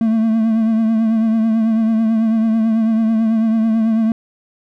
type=tone with vibrato; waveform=triangle; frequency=223.1 Hz; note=A3; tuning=24 cents sharp; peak=-10 dBFS; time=0.01-4.12 s; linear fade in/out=2 ms; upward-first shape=triangle; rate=9.1 Hz; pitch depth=47 cents each way; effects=none